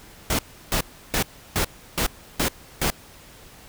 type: noise bursts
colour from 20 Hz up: pink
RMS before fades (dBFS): -22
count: 7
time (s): 0.3-2.903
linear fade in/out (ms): 2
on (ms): 89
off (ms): 330
effects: pink hiss -47 dBFS RMS until 3.68 s